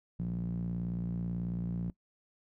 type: tone with band-pass filter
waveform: sawtooth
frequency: 58.3 Hz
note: A#1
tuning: 1 cent sharp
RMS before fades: -35 dBFS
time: 0.19-1.9 s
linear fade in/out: 0 ms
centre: 160 Hz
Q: 6.3
effects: noise-tail reverb RT60 0.1 s tail -21 dB re dry